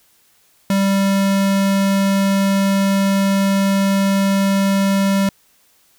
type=tone; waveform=square; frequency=196 Hz; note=G3; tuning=in tune; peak=-14 dBFS; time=0.7-5.29 s; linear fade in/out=2 ms; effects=white hiss -56 dBFS RMS until 5.98 s